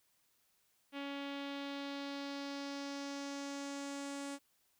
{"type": "tone with low-pass filter sweep", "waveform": "sawtooth", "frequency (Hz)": 280.4, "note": "C#4", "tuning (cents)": 20, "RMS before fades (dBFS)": -43, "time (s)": [0.92, 4.39], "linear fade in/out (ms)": 50, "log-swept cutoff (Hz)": [3000, 8500], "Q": 2.4, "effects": ["white hiss -75 dBFS RMS until 4.79 s"]}